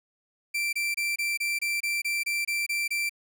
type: tone bursts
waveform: 40% pulse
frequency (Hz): 2349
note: D7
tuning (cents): 0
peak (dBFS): -25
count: 12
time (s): 0.54-3.095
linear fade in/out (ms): 10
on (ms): 190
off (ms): 25
effects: none